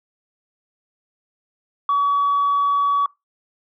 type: tone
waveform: sine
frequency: 1135 Hz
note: C#6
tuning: 41 cents sharp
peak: -14 dBFS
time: 1.89-3.06 s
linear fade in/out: 2 ms
effects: noise-tail reverb RT60 0.2 s tail -22 dB re dry + tanh soft clip ceiling -12 dBFS